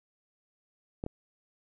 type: clicks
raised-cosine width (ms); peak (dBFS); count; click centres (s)
2; -21; 2; 1.039 / 1.064
effects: none